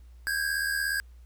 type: tone pair together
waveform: square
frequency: 1568 / 1645 Hz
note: G6 / G#6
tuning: 0 / -17 cents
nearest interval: minor second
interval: 83 cents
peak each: -32 / -29 dBFS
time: 0.27-1 s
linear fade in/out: 0 ms
effects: added 60 Hz sine -47 dBFS peak until 1.25 s + pink hiss -68 dBFS RMS until 1.25 s